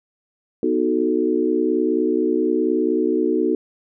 sine chord, B dominant seventh, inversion none, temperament equal, 246.9 / 311.1 / 370 / 440 Hz, B3 / D#4 / F#4 / A4, 0 / 0 / 0 / 0 cents, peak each -24 / -21 / -21 / -23 dBFS, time 0.63-3.55 s, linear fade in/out 2 ms, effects none

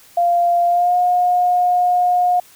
sine tone with pitch glide, 695 to 717 Hz, F5 to F5, -9 to +45 cents, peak -12 dBFS, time 0.17-2.4 s, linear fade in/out 5 ms, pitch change +54 cents, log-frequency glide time 0.67-0.96 s, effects white hiss -47 dBFS RMS until 2.55 s

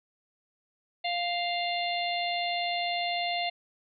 harmonic tone with a mistuned harmonic, 698.5 Hz, F5, in tune, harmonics 1 / 3 / 4 / 5 / 6, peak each -30 / -35 / -36 / -37 / -38 dBFS, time 1.04-3.5 s, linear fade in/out 10 ms, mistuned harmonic 5, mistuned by +28 cents, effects none

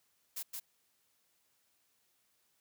blue noise with echo, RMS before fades -40 dBFS, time 0.36-0.43 s, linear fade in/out 10 ms, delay 170 ms, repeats 1, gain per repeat -2 dB, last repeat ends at 0.6 s, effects white hiss -75 dBFS RMS until 2.6 s + high-pass 60 Hz 12 dB/octave

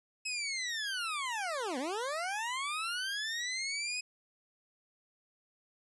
20% pulse linear two-way sweep, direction down then up, 2585 to 239.5 to 2531 Hz, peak -29 dBFS, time 0.25-4.01 s, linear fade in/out 10 ms, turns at 1.78 s, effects resampled to 24000 Hz

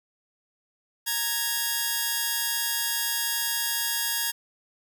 5% pulse tone pair together, 928.6 / 1659 Hz, A#5 / G#6, -7 / -2 cents, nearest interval minor seventh, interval 1005 cents, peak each -19 / -15 dBFS, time 1.06-4.32 s, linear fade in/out 20 ms, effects none

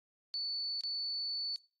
sine tone with dropouts, 4474 Hz, C#8, 15 cents sharp, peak -34 dBFS, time 0.34-1.56 s, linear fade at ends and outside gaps 0 ms, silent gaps 0.809-0.836 s, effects noise-tail reverb RT60 0.4 s tail -23 dB re dry + AAC 32 kbps

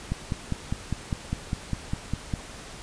click train, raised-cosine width 5 ms, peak -14 dBFS, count 12, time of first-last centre 0.12-2.338 s, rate 4.96 Hz, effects pink hiss -42 dBFS RMS until 2.82 s + resampled to 22050 Hz

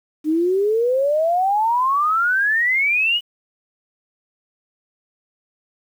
sine exponential sweep, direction up, 300 to 2980 Hz, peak -15 dBFS, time 0.24-3.21 s, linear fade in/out 50 ms, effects 8-bit

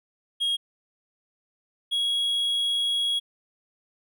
triangle tone pair in turn, 3273 / 3319 Hz, G#7 / G#7, -26 / -2 cents, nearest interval unison, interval 24 cents, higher second, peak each -21 dBFS, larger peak neither, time 0.4-0.57 / 1.91-3.2 s, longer second, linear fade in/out 20 ms, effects none

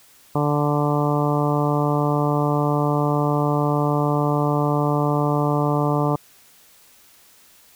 harmonic tone, 146.83 Hz, D3, in tune, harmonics 1 / 2 / 3 / 4 / 5 / 6 / 7 / 8, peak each -21 / -24 / -26 / -27 / -28 / -29 / -29 / -30 dBFS, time 0.35-6.16 s, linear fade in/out 5 ms, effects white hiss -52 dBFS RMS until 7.75 s

